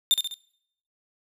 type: tone with echo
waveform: 40% pulse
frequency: 3608 Hz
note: A7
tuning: 43 cents sharp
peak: -15 dBFS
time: 0.11-0.14 s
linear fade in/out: 0 ms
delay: 67 ms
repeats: 3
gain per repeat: -6 dB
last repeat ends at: 0.341 s
effects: noise-tail reverb RT60 0.7 s tail -23 dB re dry